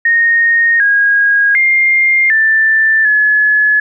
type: tone with pitch steps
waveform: sine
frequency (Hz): 1854 / 1639 / 2113 / 1771 / 1705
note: A#6 / G#6 / C7 / A6 / G#6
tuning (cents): -10 / -23 / +16 / +11 / +45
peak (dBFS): -7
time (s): 0.05-3.8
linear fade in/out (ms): 5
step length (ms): 750
effects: none